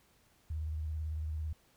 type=tone with vibrato; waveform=sine; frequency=77.78 Hz; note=D#2; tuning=in tune; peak=-34 dBFS; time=0.5-1.53 s; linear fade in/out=5 ms; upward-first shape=sine; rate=18 Hz; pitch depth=60 cents each way; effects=pink hiss -68 dBFS RMS until 1.76 s